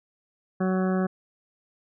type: harmonic tone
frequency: 186.8 Hz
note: F#3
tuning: 17 cents sharp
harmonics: 1 / 2 / 3 / 4 / 6 / 7 / 8 / 9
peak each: -23 / -29 / -33 / -35 / -39 / -40 / -41 / -42 dBFS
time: 0.6-1.07 s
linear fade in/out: 10 ms
effects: none